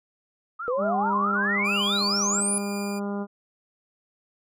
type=tone with vibrato; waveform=sine; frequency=1195 Hz; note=D6; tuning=30 cents sharp; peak=-30 dBFS; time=0.59-2.41 s; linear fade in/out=10 ms; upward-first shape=sine; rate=4.6 Hz; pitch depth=290 cents each way
type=exponential sweep; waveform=sine; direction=up; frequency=474.7 to 10520 Hz; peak=-23 dBFS; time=0.68-2.58 s; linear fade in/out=0 ms
type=harmonic tone; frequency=201.8 Hz; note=G#3; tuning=49 cents flat; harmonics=1 / 2 / 3 / 4 / 5 / 6 / 7; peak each=-28 / -34 / -38 / -40 / -42 / -44 / -45 dBFS; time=0.77-3.27 s; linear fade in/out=50 ms
type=tone with tremolo; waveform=15% pulse; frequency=2405 Hz; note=D7; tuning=41 cents sharp; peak=-29 dBFS; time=1.64-3 s; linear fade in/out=20 ms; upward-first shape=triangle; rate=1.1 Hz; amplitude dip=70%
effects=none